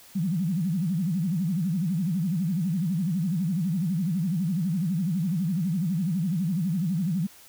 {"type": "tone with vibrato", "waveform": "sine", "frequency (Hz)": 175.8, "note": "F3", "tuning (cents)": 12, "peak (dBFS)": -23, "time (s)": [0.15, 7.27], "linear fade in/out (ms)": 10, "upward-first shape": "sine", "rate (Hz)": 12, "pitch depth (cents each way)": 230, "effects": ["white hiss -51 dBFS RMS until 7.48 s"]}